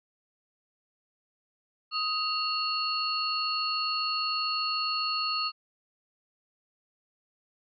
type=tone cluster; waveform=sine; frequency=1256 / 2769 / 4367 Hz; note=D#6 / F7 / C#8; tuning=+16 / -15 / -27 cents; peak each=-31 / -34 / -30 dBFS; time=1.91-5.52 s; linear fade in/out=50 ms; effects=none